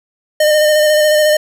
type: tone with vibrato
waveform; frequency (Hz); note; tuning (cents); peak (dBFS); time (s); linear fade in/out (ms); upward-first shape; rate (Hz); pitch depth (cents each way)
square; 608; D#5; -40; -9; 0.4-1.37; 5; square; 14; 17
effects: none